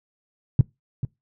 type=tone with echo; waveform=sine; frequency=130.81 Hz; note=C3; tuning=in tune; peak=-9 dBFS; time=0.59-0.61 s; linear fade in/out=2 ms; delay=440 ms; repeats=1; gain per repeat=-12 dB; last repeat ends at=1.05 s; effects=noise-tail reverb RT60 0.2 s tail -23 dB re dry